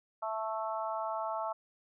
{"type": "harmonic tone", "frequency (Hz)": 220, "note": "A3", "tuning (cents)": 0, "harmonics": [3, 4, 5, 6], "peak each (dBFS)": [-37, -37, -40, -41], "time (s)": [0.22, 1.53], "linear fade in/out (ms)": 10, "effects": []}